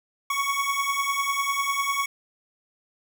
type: beating tone pair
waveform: 25% pulse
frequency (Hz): 1108.7 / 1118.7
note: C#6 / C#6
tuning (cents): 0 / +15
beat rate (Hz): 10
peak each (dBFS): -23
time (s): 0.3-2.06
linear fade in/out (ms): 5
effects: none